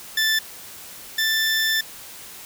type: tone pair in turn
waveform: 20% pulse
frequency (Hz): 1761 / 1769.2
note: A6 / A6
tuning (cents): +1 / +9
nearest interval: unison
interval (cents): 8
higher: second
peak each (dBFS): -13 / -14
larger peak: first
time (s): 0.17-0.39 / 1.18-1.81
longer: second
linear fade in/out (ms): 5
effects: white hiss -40 dBFS RMS until 2.45 s